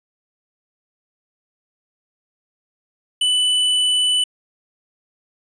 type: tone with hard clipping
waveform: sine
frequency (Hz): 2987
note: F#7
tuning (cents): +16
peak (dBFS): -16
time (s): 3.21-4.24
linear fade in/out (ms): 5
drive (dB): 13
effects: resampled to 22050 Hz